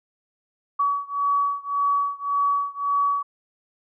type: beating tone pair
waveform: sine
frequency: 1134 / 1135.8 Hz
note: C#6 / C#6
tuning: +39 / +42 cents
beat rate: 1.8 Hz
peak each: -23 / -24 dBFS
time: 0.79-3.23 s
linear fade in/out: 10 ms
effects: none